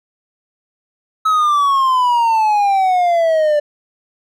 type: exponential sweep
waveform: triangle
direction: down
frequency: 1294 to 586 Hz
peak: -9 dBFS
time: 1.25-3.6 s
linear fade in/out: 10 ms
effects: none